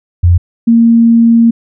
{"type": "tone pair in turn", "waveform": "sine", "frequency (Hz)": [87.3, 231.1], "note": ["F2", "A#3"], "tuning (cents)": [0, -15], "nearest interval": "octave + perfect fourth", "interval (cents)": 1685, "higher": "second", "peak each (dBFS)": -3, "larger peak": "neither", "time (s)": [[0.23, 0.38], [0.67, 1.51]], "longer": "second", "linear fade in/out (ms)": 10, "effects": []}